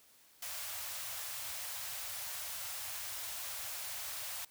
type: band-stop noise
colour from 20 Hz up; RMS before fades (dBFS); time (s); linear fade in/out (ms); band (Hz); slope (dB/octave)
white; -42; 0.42-4.45; 5; 120 to 550; 48
effects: white hiss -64 dBFS RMS until 4.5 s + high-pass 60 Hz 12 dB/octave